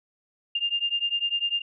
sine beating tone pair, 2801 / 2811 Hz, F7 / F7, +4 / +11 cents, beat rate 10 Hz, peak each -27 / -27 dBFS, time 0.55-1.62 s, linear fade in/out 5 ms, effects none

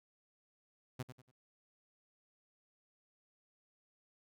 sawtooth tone with echo, 127.3 Hz, C3, 47 cents flat, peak -34 dBFS, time 0.99-1.03 s, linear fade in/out 10 ms, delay 95 ms, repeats 3, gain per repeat -10 dB, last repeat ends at 1.315 s, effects none

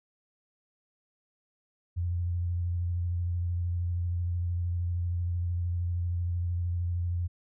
sine tone with vibrato, 87.31 Hz, F2, in tune, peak -27 dBFS, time 1.96-7.28 s, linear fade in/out 20 ms, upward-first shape sine, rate 13 Hz, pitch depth 24 cents each way, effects none

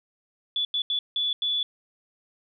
sine tone bursts at uneven times, 3445 Hz, A7, 37 cents flat, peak -23 dBFS, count 5, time 0.56-0.65 / 0.74-0.82 / 0.9-0.99 / 1.16-1.33 / 1.42-1.63 s, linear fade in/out 2 ms, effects none

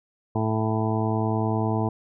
harmonic tone, 110 Hz, A2, in tune, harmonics 1 / 2 / 3 / 4 / 6 / 7 / 8 / 9, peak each -25 / -28 / -30 / -31 / -33 / -33 / -34 / -35 dBFS, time 0.35-1.89 s, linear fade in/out 5 ms, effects none

